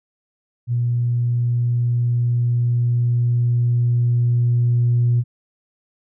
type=tone with level ramp; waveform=sine; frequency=120.3 Hz; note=B2; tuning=45 cents flat; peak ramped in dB=-16 to -12 dBFS; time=0.67-5.24 s; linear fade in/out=50 ms; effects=tanh soft clip ceiling -10 dBFS